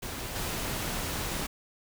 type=noise with level steps; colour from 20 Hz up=pink; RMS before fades=-37 / -33 dBFS; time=0.02-1.47 s; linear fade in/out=10 ms; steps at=0.35 s; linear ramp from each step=10 ms; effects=none